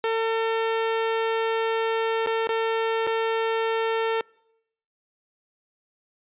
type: tone with dropouts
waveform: sawtooth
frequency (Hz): 450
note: A4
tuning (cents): +39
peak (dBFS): -18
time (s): 0.04-4.21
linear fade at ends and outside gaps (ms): 1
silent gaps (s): 2.262-2.271 / 2.472-2.491 / 3.068-3.072
effects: noise-tail reverb RT60 0.8 s tail -25 dB re dry + resampled to 8000 Hz